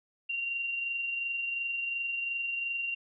sine tone with amplitude modulation, 2764 Hz, F7, 19 cents flat, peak -29 dBFS, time 0.29-2.95 s, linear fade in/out 10 ms, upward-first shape sine, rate 22.8 Hz, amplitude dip 35%, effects none

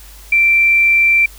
sine tone, 2349 Hz, D7, in tune, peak -8 dBFS, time 0.32-1.26 s, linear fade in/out 5 ms, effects added 50 Hz sine -37 dBFS peak until 1.38 s + white hiss -41 dBFS RMS until 1.38 s

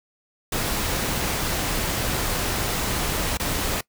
pink noise with dropouts, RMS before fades -25 dBFS, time 0.52-3.81 s, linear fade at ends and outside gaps 5 ms, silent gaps 3.373-3.397 s, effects noise-tail reverb RT60 0.1 s tail -22 dB re dry

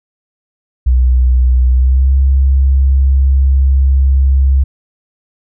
sine tone with pitch glide, 62.7 to 67.2 Hz, B1 to C2, +27 to +47 cents, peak -6 dBFS, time 0.86-4.64 s, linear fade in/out 10 ms, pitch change +120 cents, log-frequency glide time 1.71-2.14 s, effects none

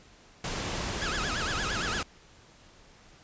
pink noise, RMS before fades -33 dBFS, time 0.44-2.03 s, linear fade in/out 2 ms
sawtooth tone with vibrato, 1459 Hz, F#6, 25 cents flat, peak -28 dBFS, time 1.01-2.02 s, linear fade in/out 10 ms, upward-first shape sine, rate 8.7 Hz, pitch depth 280 cents each way
effects pink hiss -56 dBFS RMS until 3.23 s + resampled to 16000 Hz

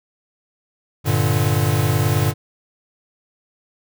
square chord, G minor, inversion none, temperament equal, 98 / 116.54 / 146.83 Hz, G2 / Bb2 / D3, 0 / 0 / 0 cents, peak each -21 dBFS, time 1.04-2.34 s, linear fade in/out 50 ms
blue noise, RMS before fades -32 dBFS, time 1.06-2.31 s, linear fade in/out 2 ms
effects none

